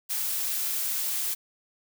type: noise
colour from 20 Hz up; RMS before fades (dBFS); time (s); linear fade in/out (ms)
blue; -29; 0.09-1.35; 20
effects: none